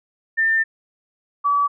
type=tone pair in turn; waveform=sine; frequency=1797 / 1146.2 Hz; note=A6 / D6; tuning=+36 / -42 cents; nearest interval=minor sixth; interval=778 cents; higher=first; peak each=-15 dBFS; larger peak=neither; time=0.37-0.64 / 1.44-1.68 s; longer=first; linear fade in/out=20 ms; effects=none